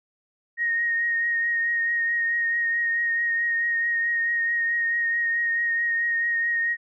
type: tone with vibrato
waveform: sine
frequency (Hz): 1864.7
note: A#6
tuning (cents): 0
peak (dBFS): -21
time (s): 0.57-6.77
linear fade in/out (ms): 50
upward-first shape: triangle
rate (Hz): 4.6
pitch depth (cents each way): 23
effects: none